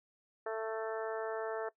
harmonic tone, 221.5 Hz, A3, 12 cents sharp, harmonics 2 / 3 / 4 / 5 / 6 / 7 / 8, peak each -37 / -40 / -45 / -49 / -46 / -51 / -49 dBFS, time 0.46-1.69 s, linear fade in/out 5 ms, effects noise-tail reverb RT60 0.1 s tail -20 dB re dry

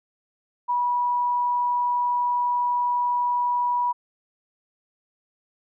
sine tone, 974 Hz, B5, 24 cents flat, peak -20 dBFS, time 0.68-3.93 s, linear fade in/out 20 ms, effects none

